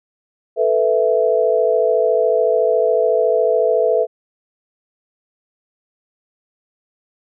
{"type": "chord", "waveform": "sine", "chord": "A suspended second", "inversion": "none", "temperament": "equal", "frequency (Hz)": [440, 493.9, 659.3], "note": ["A4", "B4", "E5"], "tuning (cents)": [0, 0, 0], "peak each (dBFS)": -17, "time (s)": [0.56, 4.07], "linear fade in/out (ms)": 50, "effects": []}